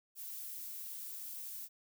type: noise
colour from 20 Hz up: violet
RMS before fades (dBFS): -45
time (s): 0.15-1.69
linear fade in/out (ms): 50
effects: none